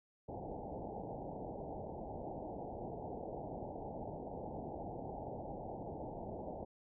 white low-pass noise, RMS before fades -45 dBFS, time 0.28-6.65 s, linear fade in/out 10 ms, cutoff 860 Hz, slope 96 dB/octave, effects none

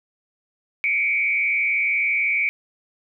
sine tone with frequency modulation, 2288 Hz, D7, 46 cents flat, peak -18 dBFS, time 0.84-2.49 s, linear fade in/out 0 ms, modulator 122 Hz, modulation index 0.86, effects none

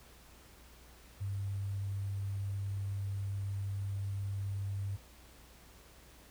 sine tone with sample-and-hold, 98.9 Hz, G2, 16 cents sharp, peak -34 dBFS, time 1.2-4.97 s, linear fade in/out 20 ms, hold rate 8820 Hz, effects added 60 Hz sine -59 dBFS peak until 6.3 s + pink hiss -59 dBFS RMS until 6.3 s

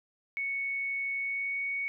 sine tone with pitch glide, 2217 to 2230 Hz, C#7 to C#7, 0 to +10 cents, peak -30 dBFS, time 0.37-1.88 s, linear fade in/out 0 ms, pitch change +10 cents, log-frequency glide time 1.17-1.6 s, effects none

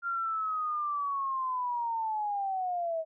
sine linear sweep, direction down, 1396.9 to 634 Hz, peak -29 dBFS, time 0.02-3.05 s, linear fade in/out 50 ms, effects none

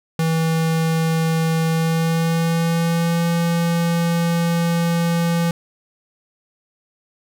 square tone with pitch glide, 162.4 to 169.1 Hz, E3 to E3, -26 to +44 cents, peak -17 dBFS, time 0.19-5.51 s, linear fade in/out 2 ms, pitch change +70 cents, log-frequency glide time 1.69-3.27 s, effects none

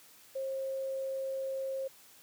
sine tone, 535 Hz, C5, 38 cents sharp, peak -33 dBFS, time 0.35-1.88 s, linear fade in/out 10 ms, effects white hiss -58 dBFS RMS until 2.22 s + high-pass 100 Hz 12 dB/octave

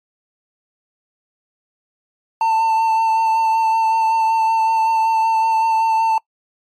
triangle tone with vibrato, 894 Hz, A5, 27 cents sharp, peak -11 dBFS, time 2.41-6.18 s, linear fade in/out 2 ms, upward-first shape sine, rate 5.3 Hz, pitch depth 17 cents each way, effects noise-tail reverb RT60 0.1 s tail -24 dB re dry + MP3 64 kbps

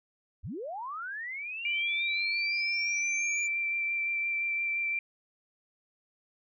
sine linear sweep, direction up, 44.82 to 6990 Hz, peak -35 dBFS, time 0.43-3.48 s, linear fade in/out 20 ms
sine tone with vibrato, 2349 Hz, D7, in tune, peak -28 dBFS, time 1.65-4.99 s, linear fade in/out 2 ms, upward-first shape sine, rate 5.8 Hz, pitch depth 12 cents each way
effects none

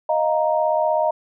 sine chord, Eb suspended second, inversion none, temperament equal, 622.3 / 698.5 / 932.3 Hz, Eb5 / F5 / Bb5, 0 / 0 / 0 cents, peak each -19 / -23 / -22 dBFS, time 0.09-1.11 s, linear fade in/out 5 ms, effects none

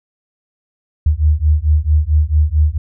sine beating tone pair, 74.1 / 78.6 Hz, D2 / D#2, +16 / +18 cents, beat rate 4.5 Hz, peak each -13 dBFS, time 1.06-2.78 s, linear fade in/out 5 ms, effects none

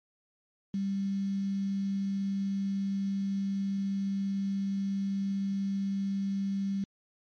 sine tone with quantisation, 196.4 Hz, G3, 4 cents sharp, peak -28 dBFS, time 0.74-6.84 s, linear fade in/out 2 ms, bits 8, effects low-pass 4000 Hz 12 dB/octave + MP3 48 kbps

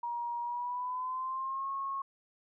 sine tone with pitch glide, 950 to 1091.3 Hz, A#5 to C#6, +33 to -27 cents, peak -33 dBFS, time 0.03-2.02 s, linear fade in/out 5 ms, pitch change +240 cents, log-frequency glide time 0.41-1.7 s, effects none

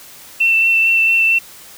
sine tone with vibrato, 2686 Hz, E7, 32 cents sharp, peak -10 dBFS, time 0.4-1.39 s, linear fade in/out 10 ms, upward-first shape sine, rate 4.4 Hz, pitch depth 13 cents each way, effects white hiss -39 dBFS RMS until 1.77 s

